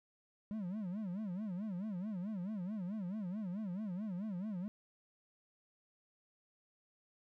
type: tone with vibrato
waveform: triangle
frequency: 196.3 Hz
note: G3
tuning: 3 cents sharp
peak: -36 dBFS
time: 0.51-4.68 s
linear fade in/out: 0 ms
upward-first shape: sine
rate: 4.6 Hz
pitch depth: 210 cents each way
effects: none